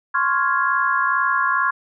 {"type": "chord", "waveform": "sine", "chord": "Db major seventh", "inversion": "third", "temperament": "equal", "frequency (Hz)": [1046.5, 1108.7, 1396.9, 1661.2], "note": ["C6", "Db6", "F6", "Ab6"], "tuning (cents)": [0, 0, 0, 0], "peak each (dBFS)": -22, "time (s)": [0.14, 1.71], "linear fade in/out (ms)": 10, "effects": []}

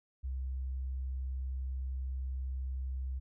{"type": "tone", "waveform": "sine", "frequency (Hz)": 65.2, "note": "C2", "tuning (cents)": -5, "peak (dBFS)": -34, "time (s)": [0.23, 3.2], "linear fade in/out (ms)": 20, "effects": []}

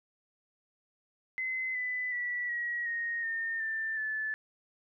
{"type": "tone with pitch steps", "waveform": "sine", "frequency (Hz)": [2046, 1999.3, 1953.6, 1909, 1865.4, 1822.8, 1781.1, 1740.5], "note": ["C7", "B6", "B6", "A#6", "A#6", "A#6", "A6", "A6"], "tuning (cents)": [-39, 21, -19, 41, 1, -39, 21, -19], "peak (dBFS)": -31, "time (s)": [1.38, 4.34], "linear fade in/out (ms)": 0, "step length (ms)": 370, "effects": []}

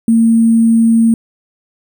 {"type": "tone with sample-and-hold", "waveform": "sine", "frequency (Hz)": 228, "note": "A#3", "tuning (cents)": -38, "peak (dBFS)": -6, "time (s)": [0.08, 1.14], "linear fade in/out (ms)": 2, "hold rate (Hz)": 8820, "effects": []}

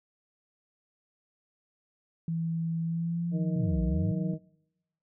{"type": "tone with pitch glide", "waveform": "sine", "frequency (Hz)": [164.81, 180.77], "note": ["E3", "F#3"], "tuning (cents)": [0, -40], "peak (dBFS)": -28, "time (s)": [2.28, 4.34], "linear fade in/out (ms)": 2, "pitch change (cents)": 160, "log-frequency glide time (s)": [2.83, 3.95]}
{"type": "harmonic tone", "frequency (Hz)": 156.9, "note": "D#3", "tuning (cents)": 15, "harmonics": [1, 2, 3, 4], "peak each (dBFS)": [-32, -38, -42, -44], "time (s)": [3.31, 4.39], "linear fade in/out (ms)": 50}
{"type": "exponential two-way sweep", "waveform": "sine", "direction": "down then up", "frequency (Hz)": [155.56, 55, 117.1], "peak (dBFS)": -28, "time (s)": [3.56, 4.12], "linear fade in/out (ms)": 5, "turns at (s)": 3.82}
{"effects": ["noise-tail reverb RT60 0.9 s tail -24 dB re dry"]}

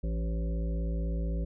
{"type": "harmonic tone with a mistuned harmonic", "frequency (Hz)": 55.8, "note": "A1", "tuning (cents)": 25, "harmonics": [1, 3, 5, 7, 9, 10], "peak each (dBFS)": [-29, -36, -45, -46, -47, -47], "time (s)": [0.03, 1.45], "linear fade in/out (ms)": 10, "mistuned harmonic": 7, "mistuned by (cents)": -15, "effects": []}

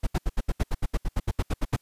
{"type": "noise bursts", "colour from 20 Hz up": "brown", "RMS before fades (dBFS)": -23, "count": 16, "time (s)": [0.03, 1.765], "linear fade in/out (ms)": 10, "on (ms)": 40, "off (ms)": 73, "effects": ["white hiss -68 dBFS RMS until 1.81 s", "resampled to 32000 Hz"]}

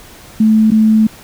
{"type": "tone with dropouts", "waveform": "sine", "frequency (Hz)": 218.3, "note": "A3", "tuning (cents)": -13, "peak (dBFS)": -6, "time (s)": [0.4, 1.07], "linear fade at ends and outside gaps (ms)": 5, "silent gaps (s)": [0.706, 0.717], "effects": ["pink hiss -38 dBFS RMS until 1.23 s"]}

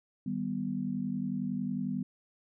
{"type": "chord", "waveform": "sine", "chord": "Eb augmented", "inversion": "none", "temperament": "equal", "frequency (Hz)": [155.56, 196, 246.9], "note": ["Eb3", "G3", "B3"], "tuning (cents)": [0, 0, 0], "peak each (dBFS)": [-39, -34, -34], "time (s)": [0.26, 2.03], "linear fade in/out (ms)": 5, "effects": []}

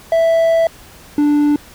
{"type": "tone pair in turn", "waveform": "triangle", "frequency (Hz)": [659.3, 293.7], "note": ["E5", "D4"], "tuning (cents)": [0, 0], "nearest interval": "octave + major second", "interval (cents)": 1400, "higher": "first", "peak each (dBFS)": -8, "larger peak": "neither", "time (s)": [[0.12, 0.67], [1.18, 1.56]], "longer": "first", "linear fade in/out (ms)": 2, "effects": ["pink hiss -41 dBFS RMS until 1.74 s"]}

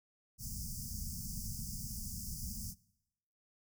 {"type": "band-stop noise", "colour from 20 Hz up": "pink", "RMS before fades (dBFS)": -42, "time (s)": [0.38, 2.75], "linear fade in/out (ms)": 50, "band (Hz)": [230, 4900], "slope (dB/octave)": 96, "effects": ["noise-tail reverb RT60 0.9 s tail -23 dB re dry"]}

